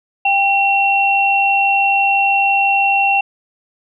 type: tone pair together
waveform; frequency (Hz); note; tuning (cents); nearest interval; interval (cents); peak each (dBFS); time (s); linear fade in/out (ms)
sine; 791 / 2726; G5 / F7; +15 / -43; octave + major sixth; 2142; -14; 0.25-3.21; 5
effects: none